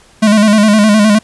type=tone with vibrato; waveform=square; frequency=211.7 Hz; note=G#3; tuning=33 cents sharp; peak=-6 dBFS; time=0.22-1.19 s; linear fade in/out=10 ms; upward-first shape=square; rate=9.7 Hz; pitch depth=54 cents each way; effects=pink hiss -45 dBFS RMS until 1.23 s + resampled to 24000 Hz